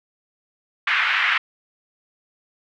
pink band-pass noise, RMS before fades -20 dBFS, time 0.87-1.38 s, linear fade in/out 5 ms, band 1400 to 2600 Hz, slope 24 dB/octave, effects none

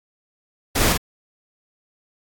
pink noise with echo, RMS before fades -19 dBFS, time 0.75-0.93 s, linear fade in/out 10 ms, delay 47 ms, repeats 1, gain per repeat -2 dB, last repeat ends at 0.977 s, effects AAC 64 kbps

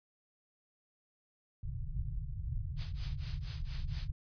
pink low-pass noise, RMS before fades -38 dBFS, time 1.63-4.12 s, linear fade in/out 10 ms, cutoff 150 Hz, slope 96 dB/octave
blue noise with tremolo, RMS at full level -39 dBFS, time 2.76-4.09 s, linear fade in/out 50 ms, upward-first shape triangle, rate 4.3 Hz, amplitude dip 100%
effects resampled to 11025 Hz

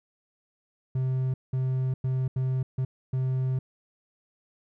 triangle tone bursts at uneven times, 130 Hz, C3, 11 cents flat, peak -22 dBFS, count 6, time 0.95-1.34 / 1.53-1.94 / 2.04-2.28 / 2.36-2.63 / 2.78-2.85 / 3.13-3.59 s, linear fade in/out 5 ms, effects none

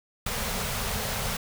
pink band-stop noise, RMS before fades -30 dBFS, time 0.26-1.37 s, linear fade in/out 5 ms, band 240 to 400 Hz, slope 96 dB/octave, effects none

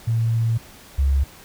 sine tone pair in turn, 114.2 / 68.59 Hz, A#2 / C#2, -35 / -18 cents, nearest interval major sixth, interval 883 cents, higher first, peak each -17 / -15 dBFS, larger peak second, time 0.07-0.58 / 0.98-1.24 s, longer first, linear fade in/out 10 ms, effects pink hiss -45 dBFS RMS until 1.44 s

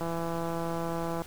click train, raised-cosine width 1 ms, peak -20 dBFS, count 203, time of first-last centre 0.01-1.22 s, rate 167 Hz, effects pink hiss -47 dBFS RMS until 1.26 s

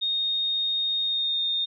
sine tone with pitch glide, 3703 to 3663 Hz, A#7 to A#7, -12 to -31 cents, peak -23 dBFS, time 0.01-1.66 s, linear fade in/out 20 ms, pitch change -19 cents, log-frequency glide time 1.01-1.42 s, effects none

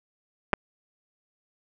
clicks, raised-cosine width 0.5 ms, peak -7 dBFS, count 2, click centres 0.532 / 0.537 s, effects none

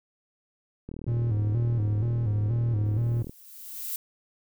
click train, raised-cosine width 3 ms, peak -25 dBFS, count 96, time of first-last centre 0.89-3.295 s, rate 39.5 Hz
triangle tone with vibrato, 111.2 Hz, A2, 19 cents sharp, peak -21 dBFS, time 1.07-3.23 s, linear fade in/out 10 ms, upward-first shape square, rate 2.1 Hz, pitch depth 100 cents each way
violet noise with exponential growth, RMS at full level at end -31 dBFS, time 2.85-3.96 s, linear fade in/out 1 ms, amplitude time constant 240 ms
effects none

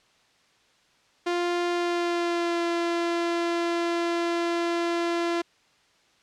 sawtooth tone with pitch glide, 349.2 to 341.2 Hz, F4 to F4, 0 to -40 cents, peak -20 dBFS, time 1.26-5.42 s, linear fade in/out 10 ms, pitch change -40 cents, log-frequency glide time 1.7-2.63 s, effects white hiss -62 dBFS RMS until 6.22 s + low-pass 5000 Hz 12 dB/octave

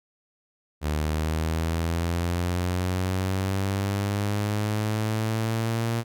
sawtooth linear sweep, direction up, 74.9 to 116.54 Hz, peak -20 dBFS, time 0.81-6.04 s, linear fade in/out 50 ms, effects none

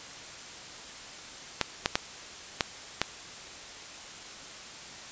clicks, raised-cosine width 0.2 ms, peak -6 dBFS, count 5, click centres 1.613 / 1.859 / 1.955 / 2.608 / 3.016 s, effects white hiss -44 dBFS RMS until 5.11 s + resampled to 16000 Hz

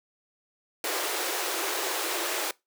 pink high-pass noise, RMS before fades -30 dBFS, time 0.84-2.51 s, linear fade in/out 2 ms, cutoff 320 Hz, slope 96 dB/octave, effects noise-tail reverb RT60 0.2 s tail -22 dB re dry

